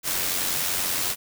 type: noise with amplitude modulation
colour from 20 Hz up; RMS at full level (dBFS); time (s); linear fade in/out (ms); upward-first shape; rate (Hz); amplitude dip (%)
white; -24; 0.03-1.16; 50; sine; 90.7; 40
effects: none